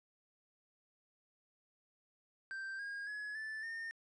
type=tone with pitch steps; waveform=triangle; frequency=1568 / 1628 / 1690.3 / 1754.9 / 1822.1 Hz; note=G6 / G#6 / G#6 / A6 / A#6; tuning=0 / -35 / +30 / -5 / -40 cents; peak=-39 dBFS; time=2.51-3.91 s; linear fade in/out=0 ms; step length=280 ms; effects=resampled to 22050 Hz